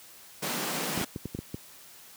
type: high-pass noise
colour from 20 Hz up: pink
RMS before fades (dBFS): -32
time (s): 0.42-1.05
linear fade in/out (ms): 10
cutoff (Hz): 150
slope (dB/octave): 96
type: clicks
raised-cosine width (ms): 3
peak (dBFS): -20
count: 7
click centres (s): 0.976 / 1.013 / 1.161 / 1.256 / 1.349 / 1.389 / 1.544
effects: white hiss -51 dBFS RMS until 2.16 s + high-pass 80 Hz 12 dB/octave